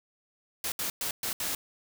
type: noise bursts at uneven times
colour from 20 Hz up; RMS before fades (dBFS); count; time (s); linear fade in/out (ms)
white; -32; 5; 0.64-0.72 / 0.79-0.9 / 1.01-1.11 / 1.23-1.33 / 1.4-1.55; 2
effects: none